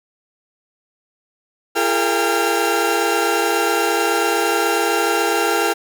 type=tone cluster; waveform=30% pulse; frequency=340.2 / 413.1 / 460.4 / 797 / 1379 Hz; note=F4 / G#4 / A#4 / G5 / F6; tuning=-45 / -9 / -22 / +28 / -22 cents; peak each=-20 dBFS; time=1.75-5.74 s; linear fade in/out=20 ms; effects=none